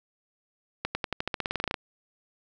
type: accelerating click train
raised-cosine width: 0.3 ms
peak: -12 dBFS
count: 16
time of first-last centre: 0.85-1.742 s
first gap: 100 ms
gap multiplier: 0.92
effects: none